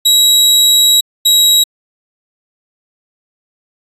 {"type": "tone pair in turn", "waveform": "sawtooth", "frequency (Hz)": [3860, 3846], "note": ["B7", "B7"], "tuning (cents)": [-40, -47], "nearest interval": "unison", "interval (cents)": 7, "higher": "first", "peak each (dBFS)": -3, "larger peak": "neither", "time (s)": [[0.05, 1.01], [1.25, 1.64]], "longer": "first", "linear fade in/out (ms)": 10, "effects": ["resampled to 32000 Hz"]}